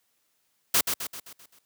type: noise with echo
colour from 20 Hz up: white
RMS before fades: -21 dBFS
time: 0.74-0.81 s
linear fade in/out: 5 ms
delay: 130 ms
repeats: 6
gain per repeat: -6 dB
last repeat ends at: 1.59 s
effects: white hiss -72 dBFS RMS until 1.65 s + high-pass 100 Hz 12 dB/octave